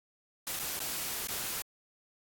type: noise with dropouts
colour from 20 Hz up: white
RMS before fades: -36 dBFS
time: 0.47-1.62 s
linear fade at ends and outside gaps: 1 ms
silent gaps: 0.591-0.596 / 0.793-0.802 / 1.272-1.285 s
effects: AAC 64 kbps